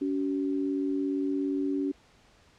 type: tone pair together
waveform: sine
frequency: 282.7 / 380 Hz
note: C#4 / F#4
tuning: +34 / +46 cents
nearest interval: perfect fourth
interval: 512 cents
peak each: -27 / -33 dBFS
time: 0.01-1.92 s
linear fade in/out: 10 ms
effects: pink hiss -60 dBFS RMS until 2.58 s + low-pass 6000 Hz 12 dB/octave